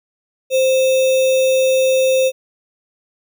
sine tone with sample-and-hold, 523.3 Hz, C5, in tune, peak -11 dBFS, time 0.5-2.32 s, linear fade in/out 50 ms, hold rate 3150 Hz, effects none

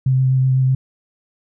sine tone with vibrato, 130.8 Hz, C3, in tune, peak -12 dBFS, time 0.06-0.75 s, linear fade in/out 5 ms, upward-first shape sine, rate 8 Hz, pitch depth 13 cents each way, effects none

